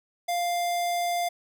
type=tone with notch filter; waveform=square; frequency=698.5 Hz; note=F5; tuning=in tune; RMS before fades=-27 dBFS; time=0.28-1.29 s; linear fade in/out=10 ms; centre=1500 Hz; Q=1.9; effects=none